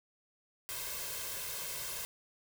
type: noise with comb filter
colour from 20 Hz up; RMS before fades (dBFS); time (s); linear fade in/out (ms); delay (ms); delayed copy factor
white; -40; 0.69-2.05; 0; 1.9; +0.75
effects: none